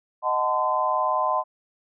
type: chord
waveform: sine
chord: D# diminished seventh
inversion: none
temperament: equal with one note detuned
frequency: 622.3 / 740 / 880 / 1025.6 Hz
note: D#5 / F#5 / A5 / C6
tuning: 0 / 0 / 0 / -35 cents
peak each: -27 / -28 / -28 / -23 dBFS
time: 0.22-1.44 s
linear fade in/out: 50 ms
effects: none